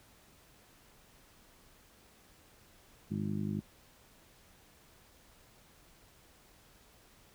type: harmonic tone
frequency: 51 Hz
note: G#1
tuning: 31 cents flat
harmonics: 2 / 3 / 4 / 5 / 6 / 7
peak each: -40 / -39 / -35 / -47 / -44 / -47 dBFS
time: 3.1-3.61 s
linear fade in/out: 20 ms
effects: pink hiss -62 dBFS RMS until 7.34 s